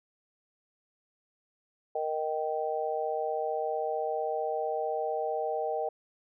sine chord, Eb major, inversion second, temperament just, 466.7 / 622.3 / 777.8 Hz, Bb4 / Eb5 / G5, +2 / 0 / -14 cents, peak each -33 dBFS, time 1.95-5.89 s, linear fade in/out 5 ms, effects none

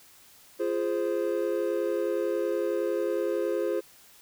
triangle chord, F minor, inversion none, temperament equal with one note detuned, 344.4 / 415.3 / 523.3 Hz, F4 / Ab4 / C5, -24 / 0 / 0 cents, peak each -28 dBFS, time 0.59-3.81 s, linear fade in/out 20 ms, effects white hiss -55 dBFS RMS until 4.21 s

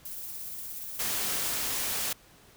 violet noise with tremolo, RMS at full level -38 dBFS, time 0.05-1.51 s, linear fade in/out 5 ms, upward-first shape sine, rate 17 Hz, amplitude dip 25%
white noise, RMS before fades -31 dBFS, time 0.99-2.13 s, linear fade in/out 5 ms
effects pink hiss -57 dBFS RMS until 2.56 s

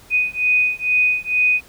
sine beating tone pair, 2489 / 2491.2 Hz, D#7 / D#7, 0 / +2 cents, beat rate 2.2 Hz, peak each -18 / -18 dBFS, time 0.1-1.61 s, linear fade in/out 50 ms, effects pink hiss -47 dBFS RMS until 1.68 s

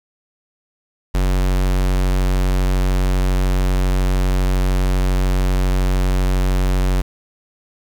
square tone, 46.39 Hz, F#1, 5 cents sharp, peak -15 dBFS, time 1.14-7.02 s, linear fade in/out 10 ms, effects 7-bit

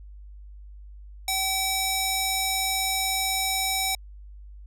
square tone with band-pass filter, 766 Hz, G5, 40 cents flat, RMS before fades -26 dBFS, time 1.28-3.95 s, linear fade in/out 2 ms, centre 8100 Hz, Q 0.57, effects added 50 Hz sine -41 dBFS peak until 4.66 s

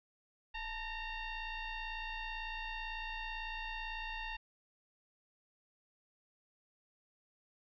sine tone with frequency modulation, 938 Hz, A#5, 11 cents sharp, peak -39 dBFS, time 0.54-4.37 s, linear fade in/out 10 ms, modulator 909 Hz, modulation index 2.7, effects none

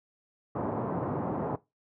pink band-pass noise, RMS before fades -32 dBFS, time 0.55-1.56 s, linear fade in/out 5 ms, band 120 to 1000 Hz, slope 24 dB/octave, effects noise-tail reverb RT60 0.2 s tail -18 dB re dry

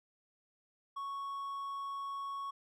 triangle tone, 1108.7 Hz, C#6, in tune, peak -36 dBFS, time 0.96-2.51 s, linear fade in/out 10 ms, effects none

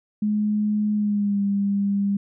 sine tone with pitch glide, 210.4 to 200.1 Hz, G#3 to G3, +23 to +36 cents, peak -19 dBFS, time 0.22-2.17 s, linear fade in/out 5 ms, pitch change -87 cents, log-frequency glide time 0.94-1.41 s, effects none

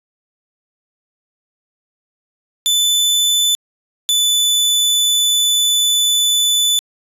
sawtooth tone pair in turn, 3507 / 3492 Hz, A7 / A7, -6 / -14 cents, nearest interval unison, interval 8 cents, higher first, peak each -9 dBFS, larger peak neither, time 2.66-3.55 / 4.09-6.79 s, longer second, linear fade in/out 0 ms, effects resampled to 32000 Hz

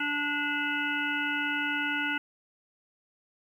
harmonic tone, 291.6 Hz, D4, 12 cents flat, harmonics 1 / 3 / 5 / 7 / 9 / 10, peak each -35 / -38 / -30 / -36 / -35 / -39 dBFS, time 0-2.18 s, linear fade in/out 5 ms, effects 10-bit

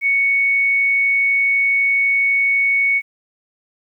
sine tone, 2222 Hz, C#7, 4 cents sharp, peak -13 dBFS, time 0.01-3.02 s, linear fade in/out 50 ms, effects 9-bit

